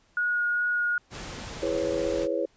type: tone with vibrato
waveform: sine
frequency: 1444 Hz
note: F#6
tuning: 43 cents flat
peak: -23 dBFS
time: 0.17-0.98 s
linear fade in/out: 2 ms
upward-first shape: sine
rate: 2.5 Hz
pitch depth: 9 cents each way
type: noise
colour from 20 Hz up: pink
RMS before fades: -38 dBFS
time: 1.1-2.28 s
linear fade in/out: 50 ms
type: chord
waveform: sine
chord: C# minor seventh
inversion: first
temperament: just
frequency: 332.6 / 415.8 / 498.9 / 554.4 Hz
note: E4 / G#4 / B4 / C#5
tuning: +16 / +2 / +17 / 0 cents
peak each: -31 / -32 / -30 / -29 dBFS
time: 1.62-2.46 s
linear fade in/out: 10 ms
effects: pink hiss -64 dBFS RMS until 2.56 s + resampled to 16000 Hz